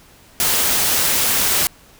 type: noise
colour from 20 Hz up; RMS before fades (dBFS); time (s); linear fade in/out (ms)
white; -17; 0.4-1.67; 0
effects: pink hiss -48 dBFS RMS until 1.99 s